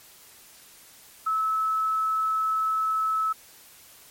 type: tone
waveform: sine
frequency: 1300 Hz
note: E6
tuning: 24 cents flat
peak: -22 dBFS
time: 1.26-3.33 s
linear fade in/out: 10 ms
effects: white hiss -51 dBFS RMS until 4.1 s + MP3 64 kbps